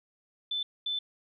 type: tone bursts at uneven times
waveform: sine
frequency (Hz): 3520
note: A7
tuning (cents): 0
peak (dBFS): -29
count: 2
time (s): 0.51-0.63 / 0.86-0.99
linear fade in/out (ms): 5
effects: none